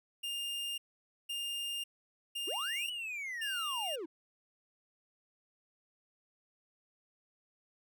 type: tone bursts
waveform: 45% pulse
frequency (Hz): 2810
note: F7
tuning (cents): +10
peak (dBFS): -36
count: 4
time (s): 0.23-3.96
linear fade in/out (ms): 10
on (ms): 550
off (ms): 510
type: linear two-way sweep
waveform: triangle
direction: up then down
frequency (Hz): 293.7 to 2982 to 293.7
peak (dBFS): -36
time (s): 2.47-4.06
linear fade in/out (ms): 10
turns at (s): 2.9
effects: none